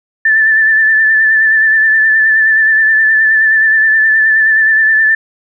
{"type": "tone with vibrato", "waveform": "sine", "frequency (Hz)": 1760, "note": "A6", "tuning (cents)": 0, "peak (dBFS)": -6, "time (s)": [0.25, 5.15], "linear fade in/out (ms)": 5, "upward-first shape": "sine", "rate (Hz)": 9.5, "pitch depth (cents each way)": 30, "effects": []}